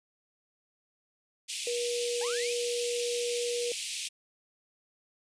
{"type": "high-pass noise", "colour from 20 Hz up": "pink", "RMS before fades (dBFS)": -35, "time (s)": [1.48, 4.09], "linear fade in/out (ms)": 20, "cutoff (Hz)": 2400, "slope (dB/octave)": 48}
{"type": "tone", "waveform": "sine", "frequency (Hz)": 480.6, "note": "B4", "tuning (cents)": -47, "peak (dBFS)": -30, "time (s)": [1.67, 3.72], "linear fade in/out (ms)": 2}
{"type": "linear sweep", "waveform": "sawtooth", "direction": "up", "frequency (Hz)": [784, 2637], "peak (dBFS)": -34, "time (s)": [2.21, 2.53], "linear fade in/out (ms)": 2}
{"effects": ["resampled to 22050 Hz"]}